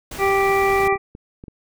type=noise; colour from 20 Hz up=pink; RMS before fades=-33 dBFS; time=0.11-0.88 s; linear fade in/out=5 ms
type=harmonic tone; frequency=392 Hz; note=G4; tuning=in tune; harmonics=1 / 2 / 3 / 5 / 6; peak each=-18 / -21 / -23 / -25 / -26 dBFS; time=0.18-0.98 s; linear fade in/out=50 ms
type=clicks; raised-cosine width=3 ms; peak=-24 dBFS; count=9; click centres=0.729 / 0.802 / 0.836 / 0.873 / 0.926 / 0.957 / 1.151 / 1.439 / 1.482 s
effects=none